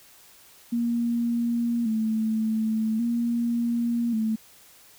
sine tone with vibrato, 227.7 Hz, A#3, 40 cents flat, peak -22 dBFS, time 0.72-4.36 s, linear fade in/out 10 ms, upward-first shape square, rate 0.44 Hz, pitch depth 59 cents each way, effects white hiss -53 dBFS RMS until 4.98 s

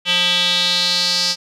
square tone with band-pass filter sweep, 177.9 Hz, F3, 32 cents sharp, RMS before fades -17 dBFS, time 0.05-1.36 s, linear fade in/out 50 ms, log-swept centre 3100 to 4900 Hz, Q 5, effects none

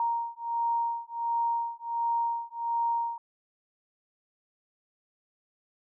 sine beating tone pair, 932.3 / 933.7 Hz, A#5 / A#5, 0 / +3 cents, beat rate 1.4 Hz, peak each -30 dBFS, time 0-3.18 s, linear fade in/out 2 ms, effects none

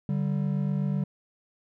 triangle tone pair together, 144.97 / 192.9 Hz, D3 / G3, -22 / -28 cents, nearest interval perfect fourth, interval 494 cents, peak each -25 / -26 dBFS, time 0.09-1.04 s, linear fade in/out 2 ms, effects none

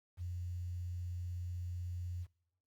sine tone with quantisation, 88.4 Hz, F2, 22 cents sharp, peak -38 dBFS, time 0.17-2.27 s, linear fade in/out 50 ms, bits 11, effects noise-tail reverb RT60 0.8 s tail -22 dB re dry + Opus 48 kbps

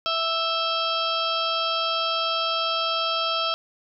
harmonic tone with a mistuned harmonic, 659.3 Hz, E5, in tune, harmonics 1 / 2 / 4 / 5 / 6 / 7 / 8, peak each -30 / -26 / -33 / -28 / -35 / -34 / -33 dBFS, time 0.06-3.54 s, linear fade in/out 0 ms, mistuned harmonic 5, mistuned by -40 cents, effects none

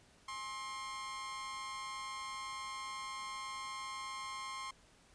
sawtooth tone with amplitude modulation, 1062 Hz, C6, 25 cents sharp, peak -35 dBFS, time 0.28-4.71 s, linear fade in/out 5 ms, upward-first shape sine, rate 228 Hz, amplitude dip 60%, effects pink hiss -65 dBFS RMS until 5.14 s + resampled to 22050 Hz

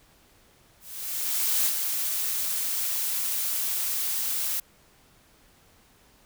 blue noise with ADSR envelope, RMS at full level -23 dBFS, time 0.8-4.6 s, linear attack 850 ms, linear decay 71 ms, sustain -5 dB, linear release 5 ms, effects pink hiss -59 dBFS RMS until 6.25 s

